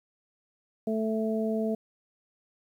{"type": "harmonic tone", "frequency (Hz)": 220, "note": "A3", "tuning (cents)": 0, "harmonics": [1, 2, 3], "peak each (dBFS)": [-28, -31, -33], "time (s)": [0.87, 1.75], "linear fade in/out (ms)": 5, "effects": ["10-bit"]}